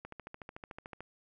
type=click train; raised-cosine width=0.5 ms; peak=-29 dBFS; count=14; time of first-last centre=0.05-1.006 s; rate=13.6 Hz; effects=none